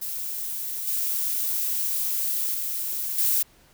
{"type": "noise with level steps", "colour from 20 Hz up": "violet", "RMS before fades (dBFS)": [-31, -26, -29, -22], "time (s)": [0.01, 3.43], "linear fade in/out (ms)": 10, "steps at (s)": [0.87, 2.54, 3.18], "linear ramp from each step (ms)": 5, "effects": ["pink hiss -57 dBFS RMS until 3.73 s"]}